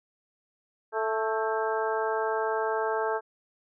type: harmonic tone with a mistuned harmonic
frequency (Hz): 220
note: A3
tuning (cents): 0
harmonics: 2 / 3 / 4 / 5 / 6 / 7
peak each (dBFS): -29 / -33 / -31 / -37 / -36 / -36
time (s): 0.92-3.21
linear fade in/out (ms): 50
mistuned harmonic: 7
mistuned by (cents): +51
effects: none